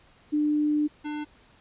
sine / square tone pair in turn, 298.9 / 298.9 Hz, D4 / D4, +31 / +31 cents, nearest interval unison, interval 0 cents, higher neither, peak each -21 / -31 dBFS, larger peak first, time 0.32-0.88 / 1.04-1.25 s, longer first, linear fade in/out 20 ms, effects pink hiss -58 dBFS RMS until 1.6 s + resampled to 8000 Hz

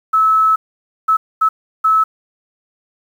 sine tone bursts at uneven times, 1300 Hz, E6, 24 cents flat, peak -9 dBFS, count 4, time 0.13-0.56 / 1.08-1.17 / 1.41-1.49 / 1.84-2.04 s, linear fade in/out 10 ms, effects 7-bit

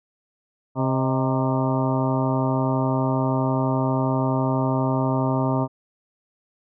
harmonic tone with a mistuned harmonic, 132.2 Hz, C3, 18 cents sharp, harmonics 1 / 2 / 3 / 4 / 5 / 6 / 7 / 8 / 9, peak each -23 / -24 / -31 / -33 / -28 / -35 / -29 / -35 / -34 dBFS, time 0.75-5.68 s, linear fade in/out 50 ms, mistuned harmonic 5, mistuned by -62 cents, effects none

